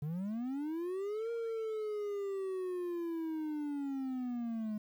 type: linear two-way sweep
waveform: triangle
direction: up then down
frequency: 141.7 to 467.1 to 209.7 Hz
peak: -33 dBFS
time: 0.02-4.78 s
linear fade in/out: 5 ms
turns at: 1.31 s
effects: 11-bit

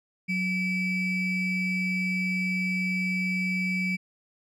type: ring-modulated tone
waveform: triangle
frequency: 1244.5 Hz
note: D#6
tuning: in tune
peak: -20 dBFS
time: 0.28-3.97 s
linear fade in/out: 20 ms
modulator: 1060 Hz
effects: none

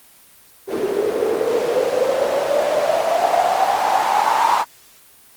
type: noise with band-pass filter sweep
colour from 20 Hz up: white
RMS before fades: -18 dBFS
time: 0.67-4.65 s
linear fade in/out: 50 ms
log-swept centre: 380 to 950 Hz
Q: 8.7
effects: white hiss -48 dBFS RMS until 5.36 s + Opus 32 kbps

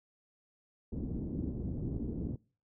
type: low-pass noise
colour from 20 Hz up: white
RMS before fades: -37 dBFS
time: 0.92-2.36 s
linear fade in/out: 5 ms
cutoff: 300 Hz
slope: 24 dB/octave
effects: noise-tail reverb RT60 0.4 s tail -24 dB re dry

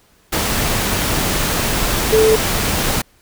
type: tone in noise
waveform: sine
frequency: 438 Hz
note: A4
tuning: 8 cents flat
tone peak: -9 dBFS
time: 2.12-2.36 s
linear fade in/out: 10 ms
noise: pink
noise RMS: -18 dBFS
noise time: 0.32-3.02 s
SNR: +6 dB
effects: pink hiss -54 dBFS RMS until 3.21 s

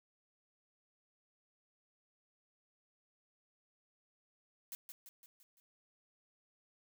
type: noise with echo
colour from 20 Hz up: blue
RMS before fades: -45 dBFS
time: 4.72-4.75 s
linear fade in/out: 0 ms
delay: 170 ms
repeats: 5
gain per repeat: -5 dB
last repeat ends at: 5.6 s
effects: none

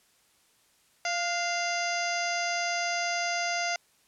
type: harmonic tone with a mistuned harmonic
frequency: 693 Hz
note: F5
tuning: 14 cents flat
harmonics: 1 / 2 / 3 / 4 / 5 / 6 / 7 / 8 / 9 / 10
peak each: -31 / -35 / -33 / -39 / -45 / -47 / -36 / -45 / -38 / -50 dBFS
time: 1.05-3.76 s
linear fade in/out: 2 ms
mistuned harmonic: 2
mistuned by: +46 cents
effects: white hiss -65 dBFS RMS until 4.07 s + low-pass 11000 Hz 12 dB/octave

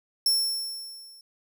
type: tone with level ramp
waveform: sawtooth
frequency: 5400 Hz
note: E8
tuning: 41 cents sharp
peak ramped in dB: -16 to -46 dBFS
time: 0.26-1.21 s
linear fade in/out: 2 ms
effects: none

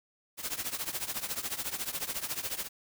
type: noise with tremolo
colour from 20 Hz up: white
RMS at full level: -32 dBFS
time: 0.37-2.69 s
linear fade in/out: 50 ms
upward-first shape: triangle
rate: 14 Hz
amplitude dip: 90%
effects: none

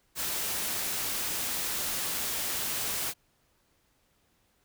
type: noise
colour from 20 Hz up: white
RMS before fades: -32 dBFS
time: 0.15-3.14 s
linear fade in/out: 50 ms
effects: pink hiss -70 dBFS RMS until 4.64 s

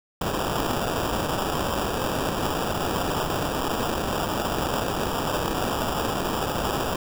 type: noise with sample-and-hold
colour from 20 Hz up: violet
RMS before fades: -26 dBFS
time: 0.21-6.96 s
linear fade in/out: 5 ms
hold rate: 2100 Hz
effects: none

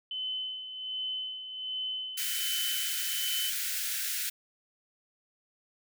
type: tone with tremolo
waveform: sine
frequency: 3039 Hz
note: F#7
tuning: 46 cents sharp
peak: -31 dBFS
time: 0.11-3.5 s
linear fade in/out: 2 ms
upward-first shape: sine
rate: 1.3 Hz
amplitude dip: 60%
type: high-pass noise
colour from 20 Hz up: white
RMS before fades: -33 dBFS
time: 2.17-4.3 s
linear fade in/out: 10 ms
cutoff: 1400 Hz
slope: 96 dB/octave
effects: none

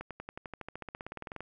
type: accelerating click train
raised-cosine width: 0.5 ms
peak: -25 dBFS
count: 22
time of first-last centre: 0.01-1.406 s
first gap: 97 ms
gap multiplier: 0.96
effects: none

